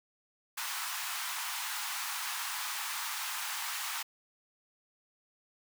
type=high-pass noise; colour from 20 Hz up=pink; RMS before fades=-37 dBFS; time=0.57-4.03 s; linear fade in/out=10 ms; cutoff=850 Hz; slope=48 dB/octave; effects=none